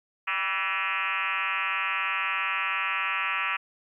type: tone with frequency modulation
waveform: sine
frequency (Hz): 1887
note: A#6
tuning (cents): +21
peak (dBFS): -25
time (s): 0.27-3.57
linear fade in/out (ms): 10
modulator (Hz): 183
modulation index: 4.6
effects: 11-bit